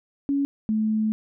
sine tone pair in turn, 280 / 217 Hz, C#4 / A3, +18 / -24 cents, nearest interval major third, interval 442 cents, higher first, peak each -20 dBFS, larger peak neither, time 0.29-0.45 / 0.69-1.12 s, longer second, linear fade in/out 0 ms, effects none

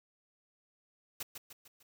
white noise with echo, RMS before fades -39 dBFS, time 1.2-1.23 s, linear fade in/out 5 ms, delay 150 ms, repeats 4, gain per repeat -6 dB, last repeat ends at 1.83 s, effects none

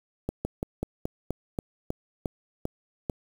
slowing click train, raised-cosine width 2 ms, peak -15 dBFS, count 11, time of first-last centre 0.29-3.098 s, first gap 160 ms, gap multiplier 1.12, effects 7-bit

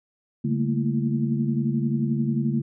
sine tone cluster, 141.2 / 197.9 / 221.7 / 233 / 336.1 Hz, C#3 / G3 / A3 / A#3 / E4, +32 / +17 / +13 / -1 / +34 cents, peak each -25 / -34 / -25 / -28 / -34 dBFS, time 0.44-2.62 s, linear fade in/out 10 ms, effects none

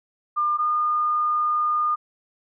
sine tone pair in turn, 1200 / 1217.5 Hz, D6 / D#6, +37 / -38 cents, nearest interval unison, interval 25 cents, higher second, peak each -19 dBFS, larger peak neither, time 0.36-0.58 / 0.58-1.96 s, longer second, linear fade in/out 20 ms, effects none

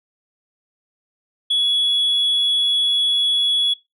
sine tone, 3376 Hz, G#7, 28 cents sharp, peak -13 dBFS, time 1.5-3.74 s, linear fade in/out 10 ms, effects noise-tail reverb RT60 0.2 s tail -20 dB re dry + tanh soft clip ceiling -13 dBFS

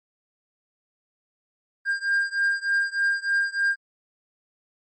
triangle beating tone pair, 1601 / 1604.3 Hz, G6 / G6, +36 / +40 cents, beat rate 3.3 Hz, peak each -22 / -23 dBFS, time 1.85-3.76 s, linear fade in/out 50 ms, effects MP3 32 kbps

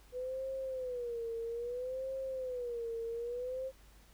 sine tone with vibrato, 493.9 Hz, B4, in tune, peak -36 dBFS, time 0.12-3.72 s, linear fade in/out 50 ms, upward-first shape sine, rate 0.61 Hz, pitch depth 130 cents each way, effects added 50 Hz sine -59 dBFS peak until 4.13 s + pink hiss -64 dBFS RMS until 4.13 s

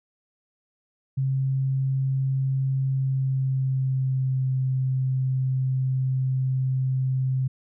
sine tone with pitch glide, 133.8 to 130.82 Hz, C3 to C3, +39 to 0 cents, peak -21 dBFS, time 1.17-7.48 s, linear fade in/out 10 ms, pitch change -39 cents, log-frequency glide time 2.88-4.51 s, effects none

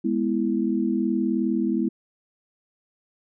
sine chord, E major, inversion first, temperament equal, 207.7 / 246.9 / 329.6 Hz, G#3 / B3 / E4, 0 / 0 / 0 cents, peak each -25 dBFS, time 0.04-1.89 s, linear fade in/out 10 ms, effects none

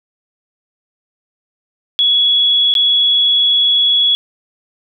sine tone with dropouts, 3368 Hz, G#7, 24 cents sharp, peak -9 dBFS, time 1.99-4.15 s, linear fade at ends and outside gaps 0 ms, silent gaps 2.74-2.752 s, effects none

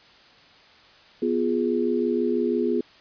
sine chord, F diminished, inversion second, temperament equal, 246.9 / 349.2 / 415.3 Hz, Cb4 / F4 / Ab4, 0 / 0 / 0 cents, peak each -25 dBFS, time 1.22-2.81 s, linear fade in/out 5 ms, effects white hiss -52 dBFS RMS until 3 s + resampled to 11025 Hz

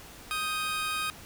20% pulse tone pair together, 1249 / 1572 Hz, D#6 / G6, +6 / +4 cents, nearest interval major third, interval 398 cents, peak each -25 / -33 dBFS, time 0.31-1.1 s, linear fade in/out 0 ms, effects pink hiss -48 dBFS RMS until 1.25 s

